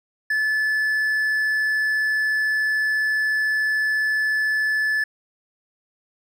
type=tone; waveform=triangle; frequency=1733 Hz; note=A6; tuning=27 cents flat; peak=-17 dBFS; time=0.3-5.04 s; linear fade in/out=5 ms; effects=none